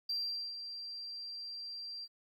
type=tone with ADSR envelope; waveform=sine; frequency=4721 Hz; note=D8; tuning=8 cents sharp; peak=-31 dBFS; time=0.09-2.08 s; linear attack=7 ms; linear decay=440 ms; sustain=-10 dB; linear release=45 ms; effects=tanh soft clip ceiling -30 dBFS + 12-bit